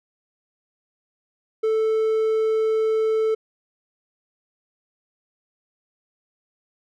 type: tone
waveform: triangle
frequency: 440 Hz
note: A4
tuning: in tune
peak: -16 dBFS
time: 1.63-3.35 s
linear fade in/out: 10 ms
effects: none